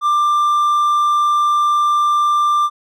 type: tone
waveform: triangle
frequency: 1186 Hz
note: D6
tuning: 17 cents sharp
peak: -10 dBFS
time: 0.01-2.7 s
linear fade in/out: 50 ms
effects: none